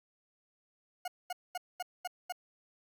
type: tone bursts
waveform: 40% pulse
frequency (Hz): 723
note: F#5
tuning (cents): -40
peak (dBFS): -34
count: 6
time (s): 1.05-2.324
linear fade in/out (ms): 5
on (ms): 29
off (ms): 220
effects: none